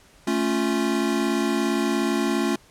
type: chord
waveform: square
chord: A augmented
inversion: none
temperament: equal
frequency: 220 / 277.2 / 349.2 Hz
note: A3 / C#4 / E#4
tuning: 0 / 0 / 0 cents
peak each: -26 dBFS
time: 0.27-2.56 s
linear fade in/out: 5 ms
effects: pink hiss -54 dBFS RMS until 2.7 s + low-pass 11000 Hz 12 dB/octave